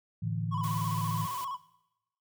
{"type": "chord", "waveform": "sine", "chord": "A suspended fourth", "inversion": "none", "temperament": "just", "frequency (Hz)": [110, 146.67, 165], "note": ["A2", "D3", "E3"], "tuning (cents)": [0, -2, 2], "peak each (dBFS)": [-32, -37, -34], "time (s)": [0.22, 1.26], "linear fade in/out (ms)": 10}
{"type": "tone with vibrato", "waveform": "triangle", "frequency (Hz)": 1046.5, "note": "C6", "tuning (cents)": 0, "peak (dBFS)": -32, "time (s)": [0.51, 1.57], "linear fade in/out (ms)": 20, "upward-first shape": "square", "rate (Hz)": 15, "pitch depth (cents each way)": 81}
{"type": "noise", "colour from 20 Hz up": "white", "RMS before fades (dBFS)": -44, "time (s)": [0.63, 1.45], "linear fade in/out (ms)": 10}
{"effects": ["noise-tail reverb RT60 0.9 s tail -18 dB re dry"]}